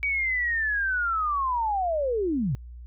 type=linear sweep; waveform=sine; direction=down; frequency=2284 to 112.5 Hz; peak=-23 dBFS; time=0.03-2.55 s; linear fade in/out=0 ms; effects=added 60 Hz sine -39 dBFS peak until 2.86 s